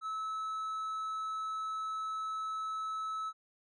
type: tone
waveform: triangle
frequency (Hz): 1300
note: E6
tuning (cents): -24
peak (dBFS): -33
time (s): 0.01-3.33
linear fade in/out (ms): 50
effects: resampled to 24000 Hz